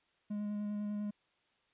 triangle tone with vibrato, 207.7 Hz, G#3, in tune, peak -33 dBFS, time 0.3-1.11 s, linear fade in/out 10 ms, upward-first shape square, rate 10 Hz, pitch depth 10 cents each way, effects white hiss -74 dBFS RMS until 1.73 s + resampled to 8000 Hz

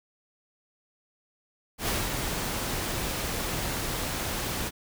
pink noise with ADSR envelope, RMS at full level -27 dBFS, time 1.78-4.71 s, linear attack 100 ms, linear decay 200 ms, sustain -4 dB, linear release 39 ms, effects none

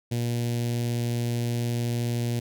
sawtooth tone with notch filter, 119.1 Hz, A#2, 38 cents sharp, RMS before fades -27 dBFS, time 0.11-2.4 s, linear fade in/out 10 ms, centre 1200 Hz, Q 0.5, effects none

